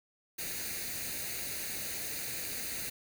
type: noise with comb filter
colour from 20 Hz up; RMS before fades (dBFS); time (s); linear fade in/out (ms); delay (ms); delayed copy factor
white; -38; 0.38-2.9; 10; 0.46; +0.65
effects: none